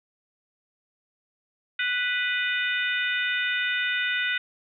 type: harmonic tone with a mistuned harmonic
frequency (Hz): 493.9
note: B4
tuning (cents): 0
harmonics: 3 / 4 / 5 / 6 / 7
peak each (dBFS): -27 / -29 / -31 / -33 / -34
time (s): 1.79-4.38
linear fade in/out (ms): 5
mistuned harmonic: 7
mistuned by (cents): +83
effects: none